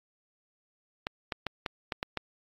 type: clicks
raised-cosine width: 0.3 ms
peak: -15 dBFS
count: 7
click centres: 1.069 / 1.322 / 1.467 / 1.662 / 1.922 / 2.029 / 2.173 s
effects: AAC 32 kbps